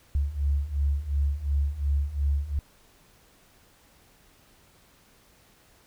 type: beating tone pair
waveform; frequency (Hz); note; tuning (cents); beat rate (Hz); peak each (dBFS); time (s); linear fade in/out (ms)
sine; 69.3 / 72.1; C#2 / D2; 0 / -31; 2.8; -28 / -25; 0.15-2.59; 0
effects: pink hiss -59 dBFS RMS until 5.86 s